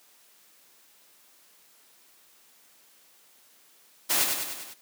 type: noise with echo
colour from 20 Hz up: white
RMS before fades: -24 dBFS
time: 4.09-4.25 s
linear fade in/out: 20 ms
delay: 99 ms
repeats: 5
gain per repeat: -4 dB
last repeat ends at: 4.745 s
effects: white hiss -59 dBFS RMS until 4.81 s + high-pass 200 Hz 12 dB/octave